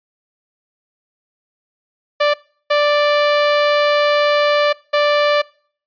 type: tone bursts at uneven times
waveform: sawtooth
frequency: 587.3 Hz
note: D5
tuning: in tune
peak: -8 dBFS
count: 3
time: 2.2-2.34 / 2.7-4.73 / 4.93-5.42 s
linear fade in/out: 10 ms
effects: noise-tail reverb RT60 0.5 s tail -24 dB re dry + resampled to 11025 Hz